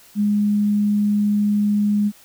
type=tone; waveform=sine; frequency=206.9 Hz; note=G#3; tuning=6 cents flat; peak=-15 dBFS; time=0.15-2.12 s; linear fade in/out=50 ms; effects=white hiss -49 dBFS RMS until 2.24 s